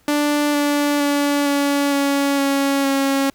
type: tone with pitch steps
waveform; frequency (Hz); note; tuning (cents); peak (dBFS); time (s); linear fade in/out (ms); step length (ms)
sawtooth; 293.7 / 290.3 / 287 / 283.7 / 280.4 / 277.2 / 274; D4 / D4 / D4 / C#4 / C#4 / C#4 / C#4; 0 / -20 / -40 / +40 / +20 / 0 / -20; -12; 0.08-3.3; 2; 460
effects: pink hiss -57 dBFS RMS until 3.34 s